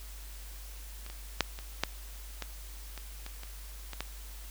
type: clicks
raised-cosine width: 0.2 ms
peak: -28 / -27 / -7 / -25 / -9 / -18 / -24 / -24 / -26 / -22 / -16 dBFS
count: 11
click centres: 1.064 / 1.1 / 1.407 / 1.589 / 1.836 / 2.423 / 2.977 / 3.264 / 3.434 / 3.933 / 4.006 s
effects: added 50 Hz sine -43 dBFS peak until 4.5 s + white hiss -51 dBFS RMS until 4.5 s